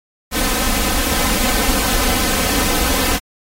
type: noise with comb filter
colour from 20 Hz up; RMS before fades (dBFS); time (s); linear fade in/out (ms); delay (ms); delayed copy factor
pink; -17; 0.31-3.2; 50; 3.9; +1
effects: AAC 48 kbps